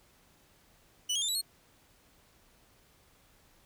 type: tone with pitch steps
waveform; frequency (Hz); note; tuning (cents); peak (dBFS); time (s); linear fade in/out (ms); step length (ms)
25% pulse; 2970 / 3258 / 3573 / 3919 / 4298; F#7 / G#7 / A7 / B7 / C8; +6 / -34 / +26 / -14 / +46; -25; 1.09-1.415; 10; 65
effects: pink hiss -64 dBFS RMS until 3.65 s